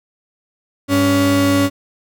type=tone pair together; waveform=35% pulse; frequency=99.6 / 281.2 Hz; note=G2 / C#4; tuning=+28 / +25 cents; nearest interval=octave + tritone; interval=1797 cents; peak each=-18 / -11 dBFS; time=0.88-1.7 s; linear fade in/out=50 ms; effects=none